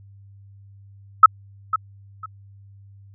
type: tone with echo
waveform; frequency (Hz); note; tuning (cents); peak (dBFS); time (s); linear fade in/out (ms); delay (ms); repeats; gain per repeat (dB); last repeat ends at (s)
sine; 1291; E6; -37; -3; 1.23-1.26; 5; 500; 2; -13; 2.26
effects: added 99 Hz sine -44 dBFS peak until 3.14 s